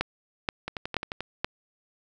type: two click trains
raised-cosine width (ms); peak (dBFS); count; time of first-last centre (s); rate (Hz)
0.3; -9 / -16; 4 / 7; 0.01-1.445 / 0.68-1.206; 2.09 / 11.4
effects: none